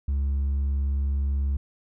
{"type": "tone with hard clipping", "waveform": "triangle", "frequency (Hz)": 69.3, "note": "C#2", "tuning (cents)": 0, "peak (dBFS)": -21, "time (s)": [0.08, 1.57], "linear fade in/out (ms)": 5, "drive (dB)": 1, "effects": []}